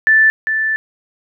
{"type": "tone pair in turn", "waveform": "sine", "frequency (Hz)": [1760, 1760], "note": ["A6", "A6"], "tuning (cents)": [0, 0], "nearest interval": "unison", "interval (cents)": 0, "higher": "neither", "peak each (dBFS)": [-7, -14], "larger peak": "first", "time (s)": [[0.07, 0.3], [0.47, 0.76]], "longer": "second", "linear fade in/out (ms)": 0, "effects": []}